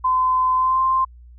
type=tone with pitch glide; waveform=sine; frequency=1025 to 1047.7 Hz; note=C6 to C6; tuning=-36 to +2 cents; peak=-15 dBFS; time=0.04-1.05 s; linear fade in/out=10 ms; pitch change=+38 cents; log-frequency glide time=0.56-0.81 s; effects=added 60 Hz sine -41 dBFS peak until 1.38 s